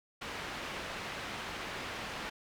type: low-pass noise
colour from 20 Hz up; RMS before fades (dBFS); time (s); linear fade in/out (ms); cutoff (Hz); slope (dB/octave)
white; -41; 0.21-2.3; 10; 2500; 12
effects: none